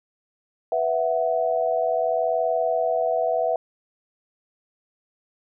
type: chord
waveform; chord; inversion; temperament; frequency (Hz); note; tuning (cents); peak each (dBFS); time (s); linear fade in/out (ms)
sine; B suspended fourth; none; equal; 493.9 / 659.3 / 740; B4 / E5 / F#5; 0 / 0 / 0; -26 / -22 / -26; 0.72-3.56; 2
effects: none